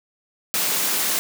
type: high-pass noise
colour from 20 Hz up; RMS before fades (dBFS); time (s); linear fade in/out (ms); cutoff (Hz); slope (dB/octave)
white; -22; 0.54-1.19; 0; 150; 96
effects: none